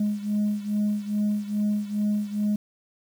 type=beating tone pair; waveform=sine; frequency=207.7 / 210.1 Hz; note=G#3 / G#3; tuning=0 / +20 cents; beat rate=2.4 Hz; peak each=-23 / -26 dBFS; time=0-2.56 s; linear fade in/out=5 ms; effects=tanh soft clip ceiling -19 dBFS + 8-bit